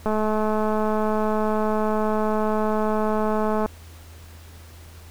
click train, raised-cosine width 1 ms, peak -11 dBFS, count 775, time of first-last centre 0.06-3.66 s, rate 215 Hz, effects added 82 Hz sine -42 dBFS peak until 5.1 s + pink hiss -49 dBFS RMS until 5.1 s

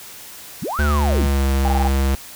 sine linear two-way sweep, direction up then down, 103.83 to 1568 to 112.3 Hz, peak -22 dBFS, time 0.62-1.27 s, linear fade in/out 5 ms, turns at 0.81 s
square tone with pitch glide, 73.42 to 67.72 Hz, D2 to C#2, 0 to -40 cents, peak -16 dBFS, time 0.79-2.15 s, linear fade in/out 0 ms, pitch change -140 cents, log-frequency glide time 0.94-1.47 s
sine tone bursts, 801 Hz, G5, 37 cents sharp, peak -19 dBFS, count 5, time 1.65-1.875 s, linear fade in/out 0 ms, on 29 ms, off 20 ms
effects white hiss -38 dBFS RMS until 2.35 s

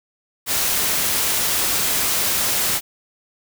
white noise, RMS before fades -20 dBFS, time 0.46-2.81 s, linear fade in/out 50 ms, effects none

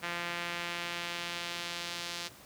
sawtooth tone with band-pass filter sweep, 172.7 Hz, F3, 19 cents flat, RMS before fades -38 dBFS, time 0.02-2.29 s, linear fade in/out 20 ms, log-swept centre 2100 to 4400 Hz, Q 1.2, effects pink hiss -53 dBFS RMS until 2.45 s + high-pass 100 Hz 12 dB/octave

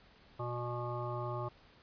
harmonic tone, 121.2 Hz, B2, 32 cents flat, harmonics 1 / 3 / 5 / 7 / 9 / 10, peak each -39 / -43 / -43 / -45 / -44 / -47 dBFS, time 0.39-1.49 s, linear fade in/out 10 ms, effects pink hiss -62 dBFS RMS until 1.82 s + resampled to 11025 Hz

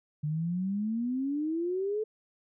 sine exponential sweep, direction up, 146.83 to 440 Hz, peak -28 dBFS, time 0.23-2.04 s, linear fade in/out 10 ms, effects none

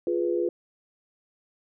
sine chord, F diminished, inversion none, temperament equal, 349.2 / 415.3 / 493.9 Hz, F4 / Ab4 / Cb5, 0 / 0 / 0 cents, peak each -25 / -30 / -29 dBFS, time 0.07-0.49 s, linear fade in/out 2 ms, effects none

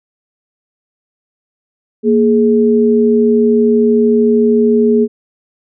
sine tone pair together, 233.1 / 420 Hz, A#3 / G#4, 0 / +19 cents, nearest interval minor seventh, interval 1019 cents, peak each -10 dBFS, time 2.03-5.08 s, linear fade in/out 50 ms, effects none

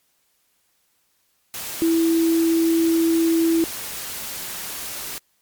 sine tone in noise, 329.6 Hz, E4, in tune, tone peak -15 dBFS, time 1.82-3.64 s, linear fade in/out 0 ms, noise white, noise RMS -31 dBFS, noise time 1.54-5.18 s, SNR +13 dB, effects white hiss -66 dBFS RMS until 5.41 s + MP3 96 kbps

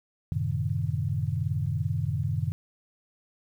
sine chord, F# diminished seventh, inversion none, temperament equal with one note detuned, 92.5 / 110 / 130.81 / 153.51 Hz, F#2 / A2 / C3 / Eb3, 0 / 0 / 0 / -23 cents, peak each -31 dBFS, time 0.32-2.52 s, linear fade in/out 0 ms, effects 10-bit

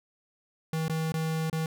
square tone with dropouts, 160 Hz, D#3, 49 cents sharp, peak -28 dBFS, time 0.73-1.66 s, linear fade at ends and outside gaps 2 ms, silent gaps 0.882-0.896 / 1.121-1.14 / 1.499-1.528 s, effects none

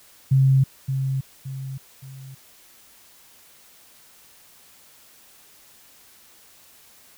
sine tone with echo, 133.9 Hz, C3, 40 cents sharp, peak -13 dBFS, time 0.31-0.64 s, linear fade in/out 10 ms, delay 570 ms, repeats 3, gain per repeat -8 dB, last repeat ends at 2.35 s, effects white hiss -52 dBFS RMS until 7.17 s

